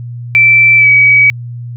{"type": "tone with pitch glide", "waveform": "sine", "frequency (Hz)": [2332, 2272], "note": ["D7", "C#7"], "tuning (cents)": [-13, 42], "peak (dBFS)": -3, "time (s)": [0.35, 1.3], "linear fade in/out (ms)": 0, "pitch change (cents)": -45, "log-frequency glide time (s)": [0.77, 0.89], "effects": ["added 120 Hz sine -21 dBFS peak until 1.76 s"]}